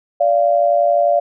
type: tone pair together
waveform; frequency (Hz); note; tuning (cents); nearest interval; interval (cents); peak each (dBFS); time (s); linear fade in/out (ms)
sine; 580 / 691.4; D5 / F5; -22 / -18; minor third; 304; -14; 0.2-1.2; 10
effects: none